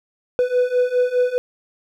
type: beating tone pair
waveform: triangle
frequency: 493.9 / 498.8 Hz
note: B4 / B4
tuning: 0 / +17 cents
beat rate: 4.9 Hz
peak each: -18 / -16 dBFS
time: 0.39-1.38 s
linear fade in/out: 0 ms
effects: none